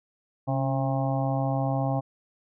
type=harmonic tone with a mistuned harmonic; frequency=134.1 Hz; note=C3; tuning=43 cents sharp; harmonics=1 / 2 / 4 / 5 / 6 / 7 / 8; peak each=-26 / -31 / -34 / -32 / -32 / -42 / -40 dBFS; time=0.47-2.01 s; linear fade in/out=20 ms; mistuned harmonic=2; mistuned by=+41 cents; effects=none